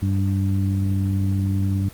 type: harmonic tone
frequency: 97.2 Hz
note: G2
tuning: 14 cents flat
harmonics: 1 / 2 / 3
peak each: -19 / -25 / -29 dBFS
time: 0.02-1.89 s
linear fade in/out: 5 ms
effects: pink hiss -44 dBFS RMS until 1.93 s + Opus 24 kbps